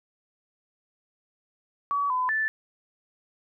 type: tone with pitch steps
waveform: sine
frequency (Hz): 1137 / 1010 / 1757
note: C#6 / B5 / A6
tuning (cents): +44 / +39 / -3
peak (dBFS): -23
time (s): 1.91-2.48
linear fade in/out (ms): 0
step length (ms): 190
effects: none